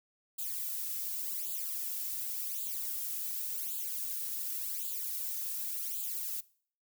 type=noise with flanger; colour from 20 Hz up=violet; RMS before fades=-37 dBFS; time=0.38-6.41 s; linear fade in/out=10 ms; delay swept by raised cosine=0.26 to 2.36 ms; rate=0.89 Hz; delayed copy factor=+0.95; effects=noise-tail reverb RT60 0.5 s tail -21 dB re dry